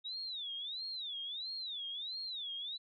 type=tone with vibrato; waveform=sine; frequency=3710 Hz; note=A#7; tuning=9 cents flat; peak=-39 dBFS; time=0.04-2.78 s; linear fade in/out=20 ms; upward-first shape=sine; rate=1.5 Hz; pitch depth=240 cents each way; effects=none